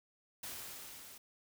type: noise with level ramp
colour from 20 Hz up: white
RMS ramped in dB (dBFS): -44 to -54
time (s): 0.43-1.18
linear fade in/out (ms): 5
effects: none